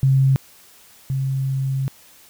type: tone pair in turn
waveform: sine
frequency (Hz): 134.3 / 134.3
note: C3 / C3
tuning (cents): +46 / +46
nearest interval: unison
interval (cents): 0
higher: neither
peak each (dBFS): -12 / -19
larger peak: first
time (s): 0.03-0.36 / 1.1-1.88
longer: second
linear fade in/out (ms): 0
effects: white hiss -49 dBFS RMS until 2.29 s